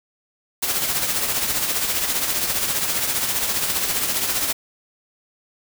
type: noise with tremolo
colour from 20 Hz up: white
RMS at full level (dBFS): -20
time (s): 0.62-4.53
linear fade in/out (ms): 10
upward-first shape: triangle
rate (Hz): 15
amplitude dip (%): 55
effects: none